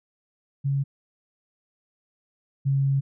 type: tone pair in turn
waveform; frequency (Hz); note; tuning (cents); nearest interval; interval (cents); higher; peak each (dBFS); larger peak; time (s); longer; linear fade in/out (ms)
sine; 138.59 / 137.24; C#3 / C#3; 0 / -17; unison; 17; first; -21 / -19; second; 0.64-0.84 / 2.65-3.01; second; 20
effects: none